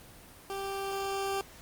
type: tone with level ramp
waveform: 20% pulse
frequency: 392 Hz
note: G4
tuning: in tune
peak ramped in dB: -30 to -25 dBFS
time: 0.5-1.41 s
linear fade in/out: 0 ms
effects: pink hiss -52 dBFS RMS until 1.61 s + Opus 24 kbps